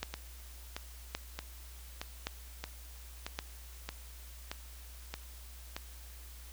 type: two click trains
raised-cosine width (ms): 0.2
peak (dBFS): -17 / -20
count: 4 / 10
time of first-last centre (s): 0.03-3.389 / 0.14-5.765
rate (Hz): 0.893 / 1.6
effects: added 60 Hz sine -48 dBFS peak until 6.52 s + white hiss -55 dBFS RMS until 6.52 s